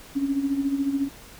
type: tone with tremolo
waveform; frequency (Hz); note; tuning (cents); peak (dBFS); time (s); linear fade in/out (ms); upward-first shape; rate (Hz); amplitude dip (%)
sine; 277.2; C#4; 0; -19; 0.15-1.09; 20; sine; 14; 65
effects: pink hiss -46 dBFS RMS until 1.39 s